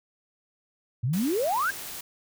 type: exponential sweep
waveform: sine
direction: up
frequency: 110 to 1683 Hz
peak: -23 dBFS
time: 1.03-1.71 s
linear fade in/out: 10 ms
type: noise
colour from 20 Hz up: white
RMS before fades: -38 dBFS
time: 1.13-2.01 s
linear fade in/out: 5 ms
effects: none